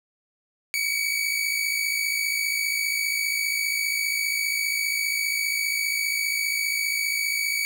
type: tone pair together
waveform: sawtooth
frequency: 2245 / 2300 Hz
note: C#7 / D7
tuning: +21 / -37 cents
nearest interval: unison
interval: 42 cents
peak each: -23 dBFS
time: 0.74-7.65 s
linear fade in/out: 0 ms
effects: none